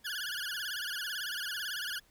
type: tone with vibrato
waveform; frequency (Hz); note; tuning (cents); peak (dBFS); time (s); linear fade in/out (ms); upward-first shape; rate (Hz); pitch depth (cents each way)
20% pulse; 1568; G6; 0; -30; 0.04-2; 20; sine; 18; 170
effects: pink hiss -66 dBFS RMS until 2.1 s